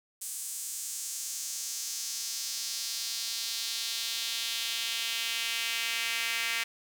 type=tone with high-pass filter sweep; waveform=sawtooth; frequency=229.8 Hz; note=A#3; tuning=25 cents flat; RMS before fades=-34 dBFS; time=0.21-6.64 s; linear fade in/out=10 ms; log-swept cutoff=8500 to 2200 Hz; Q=2; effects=none